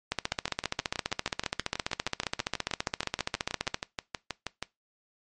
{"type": "two click trains", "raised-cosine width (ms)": 0.2, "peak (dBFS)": [-14, -10], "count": [28, 55], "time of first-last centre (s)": [[0.32, 4.626], [0.12, 3.744]], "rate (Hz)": [6.27, 14.9], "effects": ["noise-tail reverb RT60 0.2 s tail -21 dB re dry", "MP3 48 kbps"]}